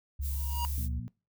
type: tone with pitch glide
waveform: sine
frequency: 69.3 to 70.96 Hz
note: C#2 to C#2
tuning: 0 to +41 cents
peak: -31 dBFS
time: 0.19-1 s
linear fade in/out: 10 ms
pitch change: +41 cents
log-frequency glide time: 0.46-0.6 s
type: noise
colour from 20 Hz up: violet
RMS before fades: -41 dBFS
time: 0.21-0.89 s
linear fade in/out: 50 ms
type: tone with exponential growth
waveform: square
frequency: 952 Hz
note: A#5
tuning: 36 cents sharp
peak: -30 dBFS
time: 0.3-0.65 s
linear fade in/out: 0 ms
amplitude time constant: 76 ms
type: harmonic tone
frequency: 59.5 Hz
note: A#1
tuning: 36 cents sharp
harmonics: 2 / 3 / 4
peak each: -39 / -43 / -45 dBFS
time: 0.78-1.08 s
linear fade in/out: 0 ms
effects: noise-tail reverb RT60 0.3 s tail -22 dB re dry